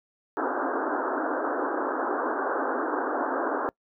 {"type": "band-pass noise", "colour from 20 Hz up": "pink", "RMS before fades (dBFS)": -28, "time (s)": [0.37, 3.69], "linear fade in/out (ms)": 0, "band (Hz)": [260, 1600], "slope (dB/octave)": 96, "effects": ["noise-tail reverb RT60 0.1 s tail -25 dB re dry"]}